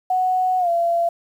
sine tone with pitch glide, 740 to 682.5 Hz, F#5 to F5, 0 to -40 cents, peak -16 dBFS, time 0.1-1.09 s, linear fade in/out 5 ms, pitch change -140 cents, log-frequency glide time 0.59-0.69 s, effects 8-bit

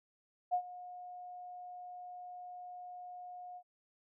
sine tone with ADSR envelope, 720 Hz, F#5, 47 cents flat, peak -27 dBFS, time 0.51-3.63 s, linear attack 28 ms, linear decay 79 ms, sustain -18 dB, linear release 64 ms, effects none

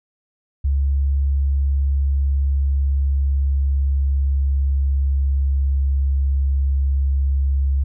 sine tone with pitch glide, 69.3 to 68.42 Hz, C#2 to C#2, 0 to -22 cents, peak -15 dBFS, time 0.64-7.84 s, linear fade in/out 10 ms, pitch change -22 cents, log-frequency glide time 1.24-6 s, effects none

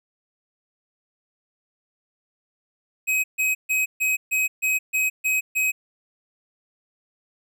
square tone bursts, 2534 Hz, D#7, 31 cents sharp, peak -20 dBFS, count 9, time 3.07-5.72 s, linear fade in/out 20 ms, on 170 ms, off 140 ms, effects none

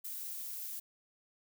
violet noise, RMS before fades -42 dBFS, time 0.04-0.8 s, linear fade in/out 10 ms, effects none

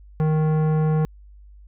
sine tone with tanh clipping, 155.56 Hz, D#3, in tune, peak -19 dBFS, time 0.2-1.05 s, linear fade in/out 0 ms, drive 15 dB, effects added 50 Hz sine -43 dBFS peak until 1.67 s

